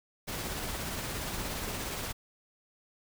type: noise with tremolo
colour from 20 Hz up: pink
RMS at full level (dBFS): -35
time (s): 0.27-2.13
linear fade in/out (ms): 20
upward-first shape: triangle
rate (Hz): 17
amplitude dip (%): 30
effects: none